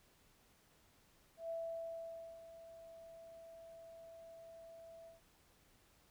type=tone with ADSR envelope; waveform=sine; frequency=662 Hz; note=E5; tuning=7 cents sharp; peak=-39 dBFS; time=1.37-5.21 s; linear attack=130 ms; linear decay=900 ms; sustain=-14 dB; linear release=140 ms; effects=pink hiss -70 dBFS RMS until 6.1 s